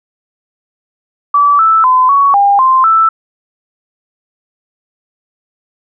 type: tone with pitch steps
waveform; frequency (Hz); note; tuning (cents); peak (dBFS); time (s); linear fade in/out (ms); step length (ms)
sine; 1153 / 1318 / 1020 / 1119 / 804 / 1045 / 1322; D6 / E6 / C6 / C#6 / G5 / C6 / E6; -32 / -1 / -44 / +16 / +44 / -2 / +5; -5; 1.34-3.09; 5; 250
effects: none